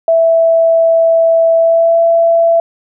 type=tone with pitch glide; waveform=sine; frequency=659.3 to 668.9 Hz; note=E5 to E5; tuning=0 to +25 cents; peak=-6 dBFS; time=0.08-2.6 s; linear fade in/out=2 ms; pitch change=+25 cents; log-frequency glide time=1.56-2 s; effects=none